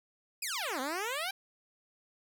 10% pulse exponential two-way sweep, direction down then up, 2619 to 248.4 to 802 Hz, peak -25 dBFS, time 0.42-1.31 s, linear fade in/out 5 ms, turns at 0.8 s, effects none

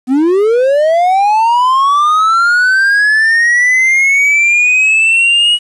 triangle linear sweep, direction up, 243.9 to 2914 Hz, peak -5 dBFS, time 0.07-5.59 s, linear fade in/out 50 ms, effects resampled to 24000 Hz + 7-bit

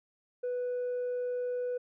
triangle tone with tanh clipping, 493.9 Hz, B4, in tune, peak -31 dBFS, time 0.43-1.78 s, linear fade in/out 10 ms, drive 6 dB, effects none

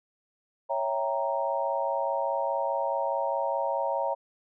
sine chord, C# diminished seventh, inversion none, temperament equal, 554.4 / 659.3 / 784 / 932.3 Hz, C#5 / E5 / G5 / Bb5, 0 / 0 / 0 / 0 cents, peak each -30 / -32 / -34 / -30 dBFS, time 0.69-4.15 s, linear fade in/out 20 ms, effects none

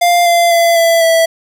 square tone with pitch steps, 698.5 / 688.1 / 677.8 / 667.7 / 657.8 Hz, F5 / F5 / E5 / E5 / E5, 0 / -26 / +48 / +22 / -4 cents, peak -8 dBFS, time 0.01-1.26 s, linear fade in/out 10 ms, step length 250 ms, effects none

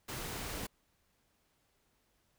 pink noise, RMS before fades -41 dBFS, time 0.08-0.67 s, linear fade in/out 10 ms, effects pink hiss -75 dBFS RMS until 2.38 s

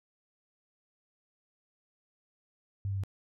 sine tone with pitch steps, 99 / 97.92 / 96.85 Hz, G2 / G2 / G2, +18 / -1 / -20 cents, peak -30 dBFS, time 2.85-3.036 s, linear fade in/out 0 ms, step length 62 ms, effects none

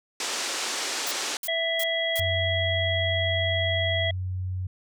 white band-pass noise, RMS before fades -30 dBFS, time 0.2-1.37 s, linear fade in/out 2 ms, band 280 to 7300 Hz, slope 24 dB/octave
blue noise bursts, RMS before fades -32 dBFS, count 4, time 1.07-2.198 s, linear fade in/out 0 ms, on 42 ms, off 320 ms
harmonic tone, 660 Hz, E5, 2 cents sharp, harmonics 1 / 3 / 5, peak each -28 / -28 / -28 dBFS, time 1.48-4.11 s, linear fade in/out 5 ms
sine tone, 92.3 Hz, F#2, 4 cents flat, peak -27 dBFS, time 2.19-4.67 s, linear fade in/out 5 ms
effects none

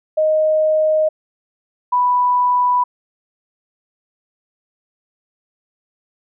sine tone pair in turn, 622.3 / 987.8 Hz, D#5 / B5, 0 / 0 cents, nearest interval minor sixth, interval 800 cents, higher second, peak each -12 dBFS, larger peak neither, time 0.17-1.09 / 1.92-2.84 s, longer neither, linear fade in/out 10 ms, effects none

